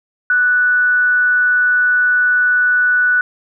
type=tone with amplitude modulation; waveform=sine; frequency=1480 Hz; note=F#6; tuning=in tune; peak=-9 dBFS; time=0.3-3.21 s; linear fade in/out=2 ms; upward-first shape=sine; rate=281 Hz; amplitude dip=25%; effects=none